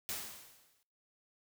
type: noise with exponential decay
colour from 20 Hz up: white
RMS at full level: -37 dBFS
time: 0.09-0.83 s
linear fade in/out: 0 ms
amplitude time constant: 160 ms
effects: noise-tail reverb RT60 0.6 s tail -25 dB re dry